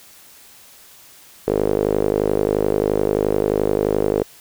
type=tone with band-pass filter; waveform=sawtooth; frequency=51.5 Hz; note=G#1; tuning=14 cents flat; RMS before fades=-19 dBFS; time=1.47-4.23 s; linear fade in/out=5 ms; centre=440 Hz; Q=4; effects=white hiss -46 dBFS RMS until 4.4 s